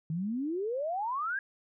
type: exponential sweep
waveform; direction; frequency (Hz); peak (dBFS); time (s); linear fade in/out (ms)
sine; up; 152.8 to 1661.2; -30; 0.1-1.39; 2
effects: none